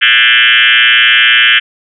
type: tone with frequency modulation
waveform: sine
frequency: 2371 Hz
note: D7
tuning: 16 cents sharp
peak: -4 dBFS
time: 0.01-1.6 s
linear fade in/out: 20 ms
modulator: 120 Hz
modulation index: 7.2
effects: none